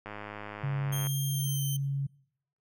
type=click train; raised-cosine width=0.5 ms; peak=-25 dBFS; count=106; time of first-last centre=0.06-1.07 s; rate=104 Hz
type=tone; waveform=sine; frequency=138.59 Hz; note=C#3; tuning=in tune; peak=-28 dBFS; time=0.63-2.07 s; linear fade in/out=10 ms
type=tone with pitch glide; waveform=5% pulse; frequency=3198 to 3103 Hz; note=G7 to G7; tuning=+34 to -18 cents; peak=-27 dBFS; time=0.92-1.77 s; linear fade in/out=10 ms; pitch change=-52 cents; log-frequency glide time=1.28-1.61 s
effects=noise-tail reverb RT60 0.7 s tail -24 dB re dry